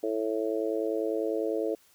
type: harmonic tone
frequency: 110 Hz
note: A2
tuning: in tune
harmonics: 3 / 4 / 5 / 6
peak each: -32 / -30 / -33 / -37 dBFS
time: 0.03-1.75 s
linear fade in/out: 5 ms
effects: white hiss -62 dBFS RMS until 1.94 s